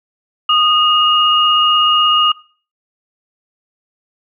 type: tone pair together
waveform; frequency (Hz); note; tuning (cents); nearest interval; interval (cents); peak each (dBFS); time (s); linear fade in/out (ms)
sine; 1236.3 / 2860; D#6 / F7; -11 / +41; octave + minor third; 1452; -12; 0.49-2.32; 5
effects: noise-tail reverb RT60 0.4 s tail -19 dB re dry